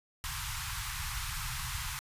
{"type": "band-stop noise", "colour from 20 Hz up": "pink", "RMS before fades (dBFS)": -37, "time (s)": [0.24, 1.99], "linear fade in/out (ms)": 0, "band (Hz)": [140, 910], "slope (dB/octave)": 48, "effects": ["resampled to 32000 Hz"]}